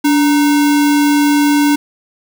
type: tone with sample-and-hold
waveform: sine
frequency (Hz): 290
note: D4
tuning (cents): -22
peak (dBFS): -8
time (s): 0.04-1.76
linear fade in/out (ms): 10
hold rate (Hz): 1225
effects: none